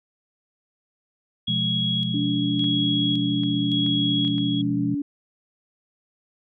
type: tone with tremolo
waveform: sine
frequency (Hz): 3322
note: G#7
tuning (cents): 0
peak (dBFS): -23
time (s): 1.47-4.62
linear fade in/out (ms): 10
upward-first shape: square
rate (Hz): 0.89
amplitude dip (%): 50
type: chord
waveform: sine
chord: F diminished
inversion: second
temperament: just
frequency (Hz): 125.72 / 174.61 / 209.5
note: Cb3 / F3 / Ab3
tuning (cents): +31 / 0 / +15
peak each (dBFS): -28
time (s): 1.48-4.95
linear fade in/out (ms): 5
type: tone with pitch glide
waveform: sine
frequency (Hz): 288.4 to 286.2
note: D4 to D4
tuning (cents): -31 to -45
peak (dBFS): -23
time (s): 2.14-5.02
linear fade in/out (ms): 5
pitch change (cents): -14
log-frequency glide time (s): 2.95-4.53
type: clicks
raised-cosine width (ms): 0.3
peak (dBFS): -27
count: 5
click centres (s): 2.642 / 3.435 / 3.864 / 4.249 / 4.382
effects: none